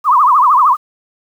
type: tone with vibrato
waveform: sine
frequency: 1100 Hz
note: C#6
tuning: 14 cents flat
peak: -6 dBFS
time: 0.04-0.77 s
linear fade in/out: 50 ms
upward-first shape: triangle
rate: 13 Hz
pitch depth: 260 cents each way
effects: 7-bit